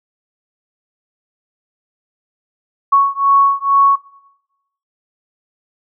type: beating tone pair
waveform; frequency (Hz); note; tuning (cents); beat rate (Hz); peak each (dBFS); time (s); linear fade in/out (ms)
sine; 1108.7 / 1110.9; C#6 / C#6; 0 / +3; 2.2; -12; 2.92-3.96; 10
effects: noise-tail reverb RT60 0.9 s tail -21 dB re dry